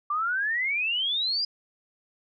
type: exponential sweep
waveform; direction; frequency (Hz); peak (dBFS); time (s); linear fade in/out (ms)
sine; up; 1160 to 4951; -24; 0.1-1.45; 5
effects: none